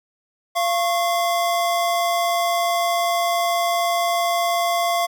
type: tone pair together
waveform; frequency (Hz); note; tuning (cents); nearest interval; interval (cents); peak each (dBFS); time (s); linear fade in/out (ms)
square; 689 / 1093.7; F5 / C#6; -24 / -24; minor sixth; 800; -20 / -25; 0.55-5.07; 20
effects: none